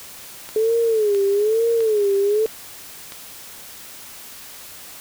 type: click train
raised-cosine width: 0.2 ms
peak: -18 dBFS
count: 5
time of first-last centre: 0.49-3.122 s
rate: 1.52 Hz
type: tone with vibrato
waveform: sine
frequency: 428.2 Hz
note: A4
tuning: 47 cents flat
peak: -15 dBFS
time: 0.56-2.46 s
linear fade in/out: 2 ms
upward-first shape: sine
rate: 1.1 Hz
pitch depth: 140 cents each way
effects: white hiss -39 dBFS RMS until 5 s